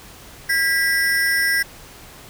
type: ring-modulated tone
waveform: square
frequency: 1791 Hz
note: A6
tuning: 30 cents sharp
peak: -14 dBFS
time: 0.49-1.63 s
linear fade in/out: 10 ms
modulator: 171 Hz
effects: pink hiss -42 dBFS RMS until 2.29 s